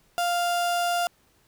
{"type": "tone", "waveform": "35% pulse", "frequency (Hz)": 698.5, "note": "F5", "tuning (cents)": 0, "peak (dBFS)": -21, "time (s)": [0.18, 1.07], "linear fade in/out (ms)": 0, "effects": ["pink hiss -63 dBFS RMS until 1.47 s"]}